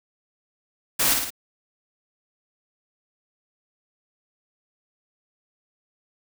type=noise with echo; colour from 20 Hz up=white; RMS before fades=-21 dBFS; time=0.99-1.14 s; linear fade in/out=10 ms; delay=55 ms; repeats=3; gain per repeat=-4 dB; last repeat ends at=1.305 s; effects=none